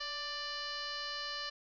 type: tone with frequency modulation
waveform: sine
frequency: 2960 Hz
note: F#7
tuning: in tune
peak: -37 dBFS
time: 0-1.5 s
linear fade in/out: 10 ms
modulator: 596 Hz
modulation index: 3.5
effects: none